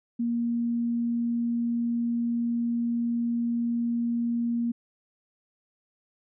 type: tone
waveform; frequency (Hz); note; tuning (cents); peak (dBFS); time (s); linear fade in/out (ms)
sine; 235.4; A#3; +17; -24; 0.19-4.72; 10
effects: none